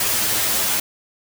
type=noise with comb filter; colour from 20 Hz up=white; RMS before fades=-20 dBFS; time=0-0.8 s; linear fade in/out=5 ms; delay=9.3 ms; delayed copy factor=+0.95; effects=none